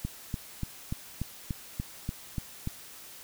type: click train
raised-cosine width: 5 ms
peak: -19 dBFS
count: 10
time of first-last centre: 0.05-2.674 s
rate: 3.43 Hz
effects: white hiss -48 dBFS RMS until 3.23 s